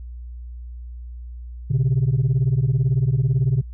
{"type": "beating tone pair", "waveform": "sine", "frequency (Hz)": [121.9, 139.9], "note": ["B2", "C#3"], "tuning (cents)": [-22, 16], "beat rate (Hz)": 18, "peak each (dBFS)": -17, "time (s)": [1.7, 3.62], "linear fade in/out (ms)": 10, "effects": ["tanh soft clip ceiling -13 dBFS", "added 60 Hz sine -32 dBFS peak until 3.73 s"]}